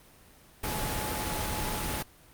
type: tone in noise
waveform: sine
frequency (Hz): 853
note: G#5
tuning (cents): +46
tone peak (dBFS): -38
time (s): 0.63-2.03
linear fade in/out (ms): 10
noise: pink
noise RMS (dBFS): -32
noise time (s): 0.63-2.03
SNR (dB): -9
effects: pink hiss -56 dBFS RMS until 2.33 s + Opus 32 kbps